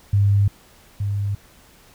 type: tone pair in turn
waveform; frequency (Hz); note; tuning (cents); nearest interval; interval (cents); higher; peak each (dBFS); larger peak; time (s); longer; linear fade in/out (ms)
sine; 100.5 / 100.97; G2 / G#2; +44 / -48; unison; 8; second; -13 / -20; first; 0.13-0.48 / 1-1.35; neither; 5
effects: pink hiss -51 dBFS RMS until 1.94 s